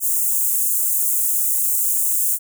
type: high-pass noise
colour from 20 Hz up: white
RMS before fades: -19 dBFS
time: 0-2.39 s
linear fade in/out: 50 ms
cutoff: 7100 Hz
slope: 48 dB/octave
effects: none